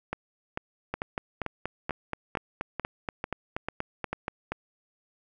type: two click trains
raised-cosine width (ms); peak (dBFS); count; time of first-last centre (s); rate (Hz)
0.5; -15 / -15; 16 / 10; 0.94-4.52 / 0.13-4.13; 4.19 / 2.25
effects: none